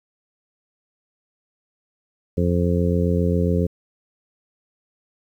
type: harmonic tone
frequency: 87.31 Hz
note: F2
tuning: in tune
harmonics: 1 / 2 / 3 / 4 / 5 / 6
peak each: -21 / -21 / -27 / -30 / -25 / -28 dBFS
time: 2.37-3.67 s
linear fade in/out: 10 ms
effects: 9-bit